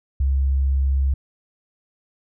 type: tone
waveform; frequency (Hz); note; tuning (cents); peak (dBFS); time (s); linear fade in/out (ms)
sine; 67.7; C#2; -40; -16; 0.2-1.14; 5
effects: none